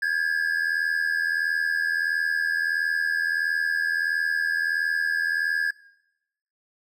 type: tone pair together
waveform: triangle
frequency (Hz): 1621 / 1702.5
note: G#6 / G#6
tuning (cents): -42 / +42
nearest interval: minor second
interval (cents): 84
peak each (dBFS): -23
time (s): 0.02-5.71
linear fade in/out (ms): 5
effects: noise-tail reverb RT60 0.9 s tail -21 dB re dry